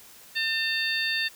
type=harmonic tone; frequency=900 Hz; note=A5; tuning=39 cents sharp; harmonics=2 / 3 / 4 / 5; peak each=-28 / -30 / -31 / -32 dBFS; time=0.35-1.29 s; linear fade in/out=20 ms; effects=white hiss -50 dBFS RMS until 1.35 s